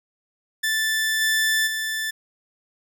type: tone with level steps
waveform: sawtooth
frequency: 1760 Hz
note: A6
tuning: in tune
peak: -17 / -15 / -21 dBFS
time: 0.63-2.11 s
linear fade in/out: 10 ms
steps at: 1.2 / 1.66 s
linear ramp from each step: 20 ms
effects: none